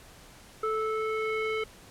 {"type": "tone with low-pass filter sweep", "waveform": "square", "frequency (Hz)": 437.4, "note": "A4", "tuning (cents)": -10, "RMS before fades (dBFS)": -30, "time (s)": [0.63, 1.64], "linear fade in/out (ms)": 5, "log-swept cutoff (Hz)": [1400, 2600], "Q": 3.2, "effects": ["pink hiss -52 dBFS RMS until 1.9 s", "low-pass 12000 Hz 12 dB/octave"]}